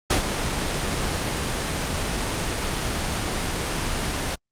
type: noise with ADSR envelope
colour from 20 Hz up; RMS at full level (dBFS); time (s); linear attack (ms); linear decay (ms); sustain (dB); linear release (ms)
pink; -17; 0.1-4.36; 7; 110; -8; 18
effects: low-pass 9000 Hz 12 dB/octave + Opus 32 kbps